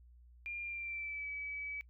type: tone with pitch glide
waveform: sine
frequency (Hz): 2400 to 2288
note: D7 to D7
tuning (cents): +37 to -46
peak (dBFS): -39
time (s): 0.46-1.81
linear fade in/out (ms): 0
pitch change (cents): -83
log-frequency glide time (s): 0.62-1.28
effects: noise-tail reverb RT60 0.1 s tail -24 dB re dry + added 60 Hz sine -57 dBFS peak until 1.89 s